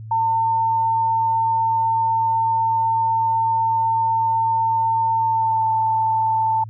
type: tone with pitch glide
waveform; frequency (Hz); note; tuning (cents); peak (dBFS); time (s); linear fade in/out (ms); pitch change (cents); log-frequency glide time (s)
sine; 902 to 887.5; A5 to A5; +43 to +15; -16; 0.11-6.64; 5; -28; 5.21-5.69
effects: added 110 Hz sine -32 dBFS peak until 6.69 s